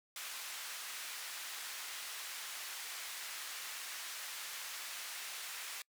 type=band-pass noise; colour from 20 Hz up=pink; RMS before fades=-45 dBFS; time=0.16-5.82 s; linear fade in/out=2 ms; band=1500 to 16000 Hz; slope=12 dB/octave; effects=noise-tail reverb RT60 0.1 s tail -26 dB re dry